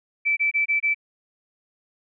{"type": "tone bursts", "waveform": "sine", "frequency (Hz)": 2320, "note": "D7", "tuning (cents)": -22, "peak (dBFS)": -18, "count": 5, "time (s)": [0.25, 0.946], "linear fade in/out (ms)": 20, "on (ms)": 120, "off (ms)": 24, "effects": []}